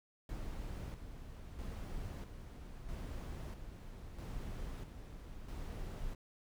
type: noise with tremolo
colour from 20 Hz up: brown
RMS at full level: -43 dBFS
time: 0.29-6.15 s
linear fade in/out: 2 ms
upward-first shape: square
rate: 0.77 Hz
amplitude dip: 50%
effects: none